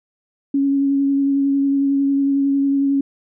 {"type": "tone with vibrato", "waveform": "sine", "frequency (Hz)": 277.2, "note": "C#4", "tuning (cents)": 0, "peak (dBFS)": -14, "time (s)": [0.54, 3.01], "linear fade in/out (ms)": 5, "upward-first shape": "sine", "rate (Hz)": 11, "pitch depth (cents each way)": 14, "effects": []}